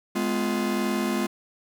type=chord; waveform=45% pulse; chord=F diminished; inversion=first; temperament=just; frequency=209.5 / 251.4 / 349.2 Hz; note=Ab3 / Cb4 / F4; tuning=+15 / +31 / 0 cents; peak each=-27 / -29 / -29 dBFS; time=0.15-1.27 s; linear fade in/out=10 ms; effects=none